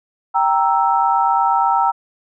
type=chord; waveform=sine; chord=E diminished; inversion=first; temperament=equal; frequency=784 / 932.3 / 1318.5 Hz; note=G5 / Bb5 / E6; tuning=0 / 0 / 0 cents; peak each=-17 / -16 / -19 dBFS; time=0.34-1.92 s; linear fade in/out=20 ms; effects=none